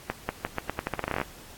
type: accelerating click train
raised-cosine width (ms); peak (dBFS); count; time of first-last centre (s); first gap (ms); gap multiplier
0.5; -12; 17; 0.1-1.215; 190; 0.84
effects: pink hiss -48 dBFS RMS until 1.57 s + AAC 64 kbps